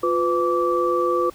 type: tone cluster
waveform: sine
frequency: 352.7 / 501 / 1160 Hz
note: F4 / B4 / D6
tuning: +17 / +25 / -22 cents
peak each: -22 dBFS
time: 0.03-1.3 s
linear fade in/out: 5 ms
effects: pink hiss -48 dBFS RMS until 1.34 s